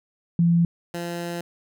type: tone pair in turn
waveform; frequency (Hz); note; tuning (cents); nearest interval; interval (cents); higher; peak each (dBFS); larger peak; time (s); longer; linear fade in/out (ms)
sine / 15% pulse; 170 / 172.07; F3 / F3; -46 / -25; unison; 21; second; -15 / -22; first; 0.39-0.65 / 0.94-1.41; second; 2
effects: none